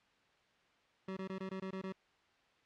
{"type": "tone bursts", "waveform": "25% pulse", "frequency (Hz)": 190, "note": "F#3", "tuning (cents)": 46, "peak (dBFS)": -36, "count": 8, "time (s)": [1.08, 1.924], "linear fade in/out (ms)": 5, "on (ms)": 88, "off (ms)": 20, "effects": ["white hiss -70 dBFS RMS until 2.65 s", "low-pass 3000 Hz 12 dB/octave"]}